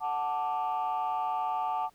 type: chord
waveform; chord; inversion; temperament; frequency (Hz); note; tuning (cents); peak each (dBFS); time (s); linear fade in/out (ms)
sine; D major; first; equal; 740 / 880 / 1174.7; F#5 / A5 / D6; 0 / 0 / 0; -31 / -30 / -34; 0-1.9; 50
effects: tanh soft clip ceiling -23 dBFS + pink hiss -65 dBFS RMS until 1.94 s